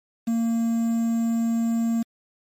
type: tone with quantisation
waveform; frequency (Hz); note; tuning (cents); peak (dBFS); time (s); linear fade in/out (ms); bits
triangle; 229.7; A#3; -25; -18; 0.27-2.03; 10; 7
effects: MP3 64 kbps